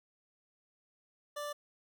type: tone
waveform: 25% pulse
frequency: 587.3 Hz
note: D5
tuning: in tune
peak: -34 dBFS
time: 1.36-1.53 s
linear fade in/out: 10 ms
effects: none